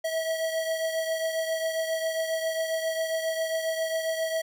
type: beating tone pair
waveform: square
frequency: 646 / 653.4 Hz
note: E5 / E5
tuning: -35 / -15 cents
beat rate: 7.4 Hz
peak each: -28 / -35 dBFS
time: 0.04-4.42 s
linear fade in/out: 10 ms
effects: none